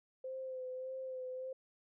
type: tone with vibrato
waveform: sine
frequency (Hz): 517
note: C5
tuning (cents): -21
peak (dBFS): -40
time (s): 0.24-1.53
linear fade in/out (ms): 5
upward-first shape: sine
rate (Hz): 1.7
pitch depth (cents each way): 26
effects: none